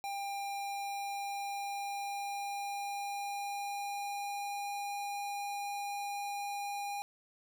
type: tone with pitch glide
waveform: square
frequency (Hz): 798 to 809.6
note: G5 to G#5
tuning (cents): +31 to -44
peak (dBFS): -37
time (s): 0.04-7.02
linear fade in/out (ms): 0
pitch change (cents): +25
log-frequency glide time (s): 0.17-4.71
effects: none